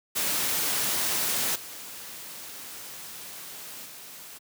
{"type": "noise with level steps", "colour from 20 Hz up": "white", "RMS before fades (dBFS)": [-27, -41, -44], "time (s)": [0.15, 4.39], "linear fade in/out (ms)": 20, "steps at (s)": [1.55, 3.85], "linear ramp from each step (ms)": 10, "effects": ["high-pass 100 Hz 12 dB/octave"]}